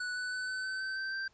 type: tone with pitch steps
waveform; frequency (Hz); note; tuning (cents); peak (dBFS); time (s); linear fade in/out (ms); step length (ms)
square; 1480 / 1492 / 1504.1 / 1516.3 / 1528.7 / 1541.1 / 1553.6 / 1566.2; F#6 / F#6 / F#6 / F#6 / G6 / G6 / G6 / G6; 0 / +14 / +28 / +42 / -44 / -30 / -16 / -2; -35; 0-1.28; 5; 160
effects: pink hiss -68 dBFS RMS until 1.33 s + resampled to 16000 Hz

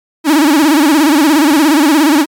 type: tone with vibrato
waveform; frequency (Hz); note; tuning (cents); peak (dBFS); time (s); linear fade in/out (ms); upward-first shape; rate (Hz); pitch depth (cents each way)
45% pulse; 299.8; D4; +36; -6; 0.24-2.26; 50; sine; 17; 150
effects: MP3 96 kbps

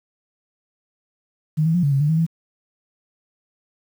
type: tone with pitch steps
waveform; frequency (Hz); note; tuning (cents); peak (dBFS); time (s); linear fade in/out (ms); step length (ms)
sine; 154.7 / 162.4 / 177.1 / 142.2 / 137.1 / 148.4 / 160.1 / 164.5; D#3 / E3 / F3 / C#3 / C#3 / D3 / D#3 / E3; -10 / -26 / +24 / +45 / -19 / +18 / +50 / -3; -15; 1.57-2.266; 20; 87
effects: 8-bit

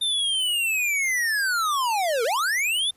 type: linear two-way sweep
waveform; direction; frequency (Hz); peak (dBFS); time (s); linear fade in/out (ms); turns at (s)
square; down then up; 3621 to 434.7 to 3621; -22; 0.01-2.91; 10; 2.24
effects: pink hiss -62 dBFS RMS until 2.96 s + resampled to 32000 Hz

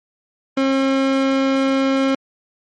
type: tone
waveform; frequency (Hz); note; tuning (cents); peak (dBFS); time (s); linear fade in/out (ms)
30% pulse; 269.2; C4; +49; -12; 0.57-2.15; 5
effects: low-pass 4000 Hz 12 dB/octave + MP3 48 kbps

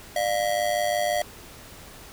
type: ring-modulated tone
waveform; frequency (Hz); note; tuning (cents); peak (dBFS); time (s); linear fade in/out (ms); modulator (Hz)
square; 652; E5; -19; -20; 0.16-1.22; 0; 52.9
effects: pink hiss -45 dBFS RMS until 2.12 s

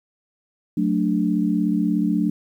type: chord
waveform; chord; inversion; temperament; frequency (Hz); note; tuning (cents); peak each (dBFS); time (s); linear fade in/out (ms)
sine; D major; first; just; 183.54 / 220.2 / 293.7; F#3 / A3 / D4; -14 / +2 / 0; -22; 0.77-2.3; 5
effects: 9-bit

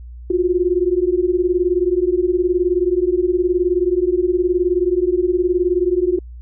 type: beating tone pair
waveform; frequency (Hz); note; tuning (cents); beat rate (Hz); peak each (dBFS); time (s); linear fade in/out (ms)
sine; 348.8 / 367.8; F4 / F#4; -2 / -10; 19; -17; 0.3-6.19; 5
effects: added 60 Hz sine -32 dBFS peak until 6.41 s

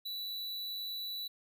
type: tone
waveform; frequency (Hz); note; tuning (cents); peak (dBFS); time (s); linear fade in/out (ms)
square; 3951; B7; 0; -38; 0.05-1.28; 10
effects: none

